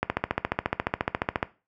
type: click train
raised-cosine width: 0.5 ms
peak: -8 dBFS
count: 21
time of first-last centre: 0.03-1.429 s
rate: 14.3 Hz
effects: noise-tail reverb RT60 0.3 s tail -17 dB re dry + high-pass 60 Hz 12 dB/octave